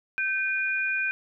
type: tone pair together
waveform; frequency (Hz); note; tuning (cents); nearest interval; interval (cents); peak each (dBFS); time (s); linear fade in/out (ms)
sine; 1550 / 2440; G6 / D#7; -20 / -34; minor sixth; 786; -27; 0.18-1.11; 0
effects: none